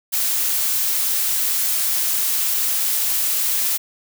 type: noise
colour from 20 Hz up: blue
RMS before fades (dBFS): -20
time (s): 0.12-3.78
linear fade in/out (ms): 20
effects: none